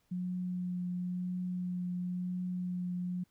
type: tone with vibrato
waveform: sine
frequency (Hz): 180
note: F#3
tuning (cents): -47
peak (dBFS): -33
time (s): 0.11-3.24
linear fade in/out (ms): 10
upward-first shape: triangle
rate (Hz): 0.97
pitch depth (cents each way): 14
effects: pink hiss -74 dBFS RMS until 3.3 s